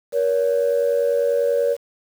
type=tone pair together; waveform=sine; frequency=474.5 / 564.6 Hz; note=A#4 / C#5; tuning=+31 / +32 cents; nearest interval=minor third; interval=301 cents; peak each=-18 dBFS; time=0.12-1.77 s; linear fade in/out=50 ms; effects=tanh soft clip ceiling -11 dBFS + 7-bit